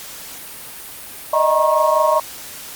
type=tone cluster; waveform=sine; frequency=608 / 633 / 945 / 1087 Hz; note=D#5 / D#5 / A#5 / C#6; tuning=-40 / +30 / +23 / -34 cents; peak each=-18 dBFS; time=1.33-2.2 s; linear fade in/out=5 ms; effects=white hiss -34 dBFS RMS until 2.75 s + Opus 48 kbps